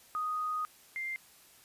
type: tone pair in turn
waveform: sine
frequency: 1244.5 / 2097 Hz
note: D#6 / C7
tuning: 0 / +3 cents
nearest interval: major sixth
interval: 903 cents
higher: second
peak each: -31 / -34 dBFS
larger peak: first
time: 0.15-0.65 / 0.96-1.16 s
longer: first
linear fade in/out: 0 ms
effects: white hiss -59 dBFS RMS until 1.64 s + resampled to 32000 Hz